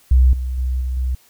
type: tone with level steps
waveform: sine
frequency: 63.6 Hz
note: C2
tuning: 48 cents flat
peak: -8 / -20 / -17 / -19 / -17 dBFS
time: 0.11-1.15 s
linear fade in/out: 5 ms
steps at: 0.33 / 0.58 / 0.81 / 0.97 s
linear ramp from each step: 2 ms
effects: white hiss -53 dBFS RMS until 1.29 s